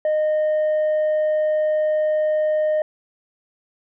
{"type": "tone", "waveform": "sine", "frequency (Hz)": 615, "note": "D#5", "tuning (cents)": -20, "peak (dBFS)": -14, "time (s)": [0.05, 2.82], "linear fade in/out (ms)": 2, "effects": ["tanh soft clip ceiling -16 dBFS"]}